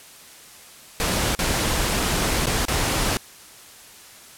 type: noise with dropouts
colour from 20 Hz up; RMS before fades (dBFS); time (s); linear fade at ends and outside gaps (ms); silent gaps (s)
pink; -22; 1-3.17; 0; 1.35-1.391 / 2.458-2.469 / 2.652-2.683
effects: white hiss -45 dBFS RMS until 4.37 s + low-pass 12000 Hz 12 dB/octave